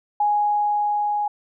sine tone with level ramp, 830.6 Hz, G#5, in tune, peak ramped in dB -16 to -20 dBFS, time 0.2-1.28 s, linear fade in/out 5 ms, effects none

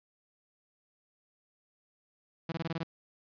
sawtooth tone bursts, 164.5 Hz, E3, 3 cents flat, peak -28 dBFS, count 7, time 2.49-2.833 s, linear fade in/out 5 ms, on 31 ms, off 21 ms, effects resampled to 11025 Hz + 11-bit

